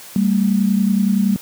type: tone pair together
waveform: sine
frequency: 196.3 / 227 Hz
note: G3 / A#3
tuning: +3 / -46 cents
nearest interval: minor third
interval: 251 cents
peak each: -14 / -18 dBFS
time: 0.16-1.36 s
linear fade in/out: 0 ms
effects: white hiss -38 dBFS RMS until 1.41 s + high-pass 100 Hz 12 dB/octave